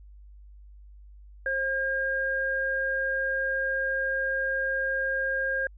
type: tone pair together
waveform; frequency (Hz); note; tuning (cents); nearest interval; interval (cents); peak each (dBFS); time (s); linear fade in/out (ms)
sine; 533.3 / 1614; C5 / G#6; +33 / -50; octave + perfect fifth; 1917; -31 / -26; 1.46-5.67; 2
effects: added 50 Hz sine -46 dBFS peak until 5.77 s